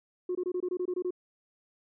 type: tone bursts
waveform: sine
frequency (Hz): 361.3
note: F#4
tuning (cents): -41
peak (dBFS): -27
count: 10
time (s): 0.29-1.107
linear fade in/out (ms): 5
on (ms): 61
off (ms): 23
effects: tanh soft clip ceiling -25 dBFS